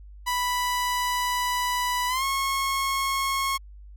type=tone with pitch glide; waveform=sawtooth; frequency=987.8 to 1089.7 Hz; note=B5 to C#6; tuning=0 to -30 cents; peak=-20 dBFS; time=0.26-3.58 s; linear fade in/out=20 ms; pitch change=+170 cents; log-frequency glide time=2.08-2.24 s; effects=added 50 Hz sine -42 dBFS peak until 3.96 s